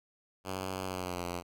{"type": "tone with pitch glide", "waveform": "5% pulse", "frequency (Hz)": [94.2, 87.89], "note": ["F#2", "F2"], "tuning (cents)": [32, 12], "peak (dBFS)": -24, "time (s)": [0.44, 1.43], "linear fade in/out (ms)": 50, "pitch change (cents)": -120, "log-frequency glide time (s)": [0.84, 1.23], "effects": []}